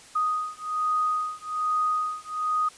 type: beating tone pair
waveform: sine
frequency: 1244.5 / 1245.7 Hz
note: D#6 / D#6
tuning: 0 / +2 cents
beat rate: 1.2 Hz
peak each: -27 dBFS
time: 0.15-2.69 s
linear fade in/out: 10 ms
effects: white hiss -49 dBFS RMS until 2.77 s + resampled to 22050 Hz